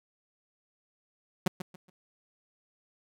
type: tone with echo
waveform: sawtooth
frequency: 182.8 Hz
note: F#3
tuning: 21 cents flat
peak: -19 dBFS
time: 1.46-1.48 s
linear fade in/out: 5 ms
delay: 140 ms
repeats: 3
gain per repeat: -11 dB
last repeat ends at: 1.9 s
effects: none